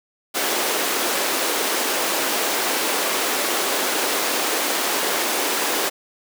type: high-pass noise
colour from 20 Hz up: pink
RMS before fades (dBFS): -22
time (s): 0.34-5.9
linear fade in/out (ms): 20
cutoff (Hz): 310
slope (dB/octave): 24
effects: none